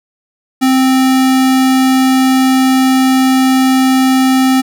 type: tone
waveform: square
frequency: 261.6 Hz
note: C4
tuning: in tune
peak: -8 dBFS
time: 0.61-4.62 s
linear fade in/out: 20 ms
effects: none